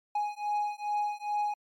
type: beating tone pair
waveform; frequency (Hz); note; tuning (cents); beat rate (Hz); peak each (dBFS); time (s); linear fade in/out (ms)
triangle; 830.6 / 833; G#5 / G#5; 0 / +5; 2.4; -30; 0.15-1.54; 5
effects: MP3 64 kbps